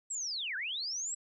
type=linear two-way sweep; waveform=sine; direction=down then up; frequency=7902 to 1451 to 7902 Hz; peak=-34 dBFS; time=0.1-1.15 s; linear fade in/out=10 ms; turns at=0.56 s; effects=none